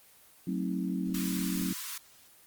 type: chord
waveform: sine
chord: F# diminished seventh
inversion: none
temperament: just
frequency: 185 / 222 / 266.4 / 319.7 Hz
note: F#3 / A3 / C4 / Eb4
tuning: 0 / +16 / +31 / +47 cents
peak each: -32 / -38 / -35 / -38 dBFS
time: 0.47-1.73 s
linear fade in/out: 5 ms
type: high-pass noise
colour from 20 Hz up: white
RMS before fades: -39 dBFS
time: 1.14-1.98 s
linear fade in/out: 5 ms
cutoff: 960 Hz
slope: 96 dB/octave
effects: white hiss -58 dBFS RMS until 2.46 s + Opus 24 kbps